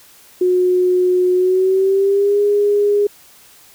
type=tone with pitch glide; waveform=sine; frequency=363.4 to 410.3 Hz; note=F#4 to G#4; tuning=-31 to -21 cents; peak=-11 dBFS; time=0.41-3.07 s; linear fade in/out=5 ms; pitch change=+210 cents; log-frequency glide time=1.34-2.41 s; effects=white hiss -46 dBFS RMS until 3.74 s